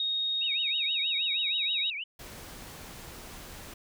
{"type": "tone with pitch glide", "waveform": "sine", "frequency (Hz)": [3733, 3789], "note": ["A#7", "A#7"], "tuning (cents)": [2, 27], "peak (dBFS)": -27, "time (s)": [0, 1.9], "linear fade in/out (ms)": 2, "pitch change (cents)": 25, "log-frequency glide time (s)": [0.47, 1.57]}
{"type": "tone with vibrato", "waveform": "sine", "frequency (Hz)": 2592, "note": "E7", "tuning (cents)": -30, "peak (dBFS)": -33, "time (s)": [0.41, 2.04], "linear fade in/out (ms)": 10, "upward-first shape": "triangle", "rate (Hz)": 6.3, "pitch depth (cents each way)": 290}
{"type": "noise", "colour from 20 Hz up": "pink", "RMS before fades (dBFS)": -45, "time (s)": [2.19, 3.74], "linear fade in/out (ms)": 5}
{"effects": []}